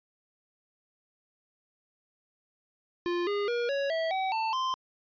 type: tone with pitch steps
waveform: square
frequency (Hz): 349.2 / 408.1 / 477 / 557.5 / 651.6 / 761.6 / 890.2 / 1040.4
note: F4 / G#4 / A#4 / C#5 / E5 / F#5 / A5 / C6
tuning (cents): 0 / -30 / +40 / +10 / -20 / +50 / +20 / -10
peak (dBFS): -28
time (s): 3.06-4.74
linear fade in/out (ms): 0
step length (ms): 210
effects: resampled to 11025 Hz